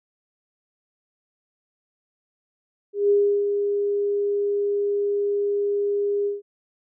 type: tone with ADSR envelope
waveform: sine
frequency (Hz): 406.5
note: G#4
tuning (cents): -37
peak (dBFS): -14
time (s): 2.93-6.42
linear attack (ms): 170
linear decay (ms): 340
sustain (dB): -6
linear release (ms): 160
effects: none